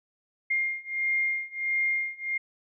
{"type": "beating tone pair", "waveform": "sine", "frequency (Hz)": [2119, 2120.5], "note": ["C7", "C7"], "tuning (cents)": [21, 23], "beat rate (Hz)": 1.5, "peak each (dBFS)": [-29, -28], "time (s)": [0.5, 2.38], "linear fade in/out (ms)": 10, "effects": []}